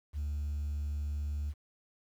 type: tone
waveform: sine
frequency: 73.42 Hz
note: D2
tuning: in tune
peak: -30 dBFS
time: 0.13-1.54 s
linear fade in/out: 50 ms
effects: tanh soft clip ceiling -31 dBFS + 10-bit